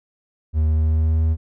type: tone with pitch glide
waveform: triangle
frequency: 77.78 to 79.92 Hz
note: D#2 to D#2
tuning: 0 to +47 cents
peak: -13 dBFS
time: 0.53-1.37 s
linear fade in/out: 50 ms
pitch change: +47 cents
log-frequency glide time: 0.65-1.24 s
effects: none